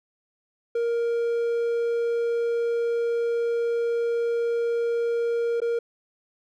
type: tone with dropouts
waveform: triangle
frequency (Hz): 468.1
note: A#4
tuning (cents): +7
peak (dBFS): -20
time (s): 0.75-5.79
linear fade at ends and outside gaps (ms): 5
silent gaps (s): 5.603-5.617
effects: none